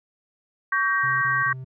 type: chord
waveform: sine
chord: G diminished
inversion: second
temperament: just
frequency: 1128.9 / 1568 / 1881.6 Hz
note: Db6 / G6 / Bb6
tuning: +31 / 0 / +16 cents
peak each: -24 / -23 / -25 dBFS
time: 0.72-1.53 s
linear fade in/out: 5 ms
type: tone bursts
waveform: triangle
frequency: 130 Hz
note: C3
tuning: 11 cents flat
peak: -31 dBFS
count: 3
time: 1.03-1.646 s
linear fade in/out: 10 ms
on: 190 ms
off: 23 ms
effects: none